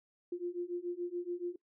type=beating tone pair; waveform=sine; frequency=347.7 / 354.7 Hz; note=F4 / F4; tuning=-8 / +27 cents; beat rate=7 Hz; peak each=-39 / -38 dBFS; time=0.32-1.56 s; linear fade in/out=5 ms; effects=noise-tail reverb RT60 0.1 s tail -22 dB re dry